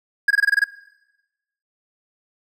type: tone bursts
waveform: triangle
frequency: 1643 Hz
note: G#6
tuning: 19 cents flat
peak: -10 dBFS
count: 8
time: 0.28-0.642 s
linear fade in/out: 5 ms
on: 26 ms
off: 22 ms
effects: noise-tail reverb RT60 1.0 s tail -20 dB re dry